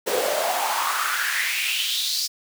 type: noise with high-pass filter sweep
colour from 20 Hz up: pink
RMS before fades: -24 dBFS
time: 0.06-2.28 s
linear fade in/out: 20 ms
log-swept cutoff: 430 to 5000 Hz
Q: 4.7
effects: none